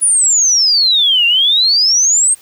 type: exponential two-way sweep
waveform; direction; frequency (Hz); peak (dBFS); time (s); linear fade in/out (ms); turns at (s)
sine; down then up; 9990 to 2741 to 8690; -8; 0.01-2.35; 20; 1.26
effects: white hiss -45 dBFS RMS until 2.41 s